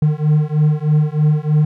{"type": "beating tone pair", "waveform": "triangle", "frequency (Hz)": [150, 153.2], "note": ["D3", "D#3"], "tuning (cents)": [37, -27], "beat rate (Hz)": 3.2, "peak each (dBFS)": -13, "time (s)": [0.02, 1.65], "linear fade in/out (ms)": 5, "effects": []}